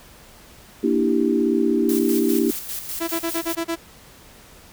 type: chord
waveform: sine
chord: E half-diminished seventh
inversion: second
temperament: equal with one note detuned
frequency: 233.9 / 293.7 / 329.6 / 392 Hz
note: Bb3 / D4 / E4 / G4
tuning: +6 / 0 / 0 / 0 cents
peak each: -22 dBFS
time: 0.83-2.51 s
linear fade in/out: 10 ms
type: noise with tremolo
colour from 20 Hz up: blue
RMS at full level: -29 dBFS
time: 1.89-3.55 s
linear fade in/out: 2 ms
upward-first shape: square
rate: 5 Hz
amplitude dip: 50%
type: tone bursts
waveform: sawtooth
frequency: 332.9 Hz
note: E4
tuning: 17 cents sharp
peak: -18 dBFS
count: 7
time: 3-3.76 s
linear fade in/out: 20 ms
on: 82 ms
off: 31 ms
effects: pink hiss -47 dBFS RMS until 4.72 s